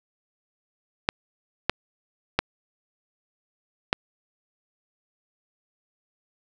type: clicks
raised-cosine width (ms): 0.3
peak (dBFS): -3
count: 4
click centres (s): 1.089 / 1.696 / 2.39 / 3.929
effects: none